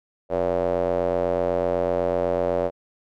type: tone with band-pass filter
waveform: square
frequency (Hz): 44.01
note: F1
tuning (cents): +14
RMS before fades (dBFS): -23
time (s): 0.29-2.71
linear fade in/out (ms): 50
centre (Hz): 560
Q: 4.4
effects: none